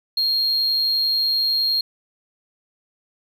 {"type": "tone", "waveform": "sine", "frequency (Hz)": 4237, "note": "C8", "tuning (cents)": 21, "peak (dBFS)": -15, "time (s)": [0.17, 1.81], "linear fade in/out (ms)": 5, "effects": ["tanh soft clip ceiling -16 dBFS", "9-bit"]}